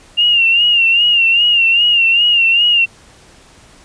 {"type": "tone with vibrato", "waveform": "sine", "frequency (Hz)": 2794, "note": "F7", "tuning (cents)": 0, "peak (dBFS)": -8, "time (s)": [0.17, 2.86], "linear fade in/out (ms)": 20, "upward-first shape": "sine", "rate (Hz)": 2.5, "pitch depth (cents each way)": 67, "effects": ["pink hiss -44 dBFS RMS until 3.84 s", "resampled to 22050 Hz"]}